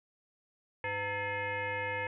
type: tone with frequency modulation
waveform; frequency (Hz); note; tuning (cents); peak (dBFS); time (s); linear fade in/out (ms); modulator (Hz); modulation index
sine; 1318.5; E6; 0; -32; 0.84-2.07; 2; 406; 2.6
effects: none